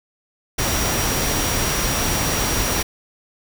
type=tone in noise; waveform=sine; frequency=5710 Hz; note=F8; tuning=37 cents sharp; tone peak=-28 dBFS; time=0.58-2.83 s; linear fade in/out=10 ms; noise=pink; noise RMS=-21 dBFS; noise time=0.58-2.83 s; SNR=-10 dB; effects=none